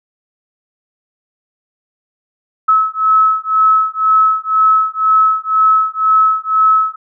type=beating tone pair; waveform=sine; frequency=1293 / 1295 Hz; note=E6 / E6; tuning=-34 / -31 cents; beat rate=2 Hz; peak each=-12 dBFS; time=2.68-6.96 s; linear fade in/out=10 ms; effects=none